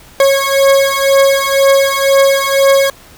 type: beating tone pair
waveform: 40% pulse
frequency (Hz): 547 / 549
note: C#5 / C#5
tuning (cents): -23 / -17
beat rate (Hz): 2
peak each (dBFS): -10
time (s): 0.2-2.9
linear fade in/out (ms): 2
effects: pink hiss -40 dBFS RMS until 3.17 s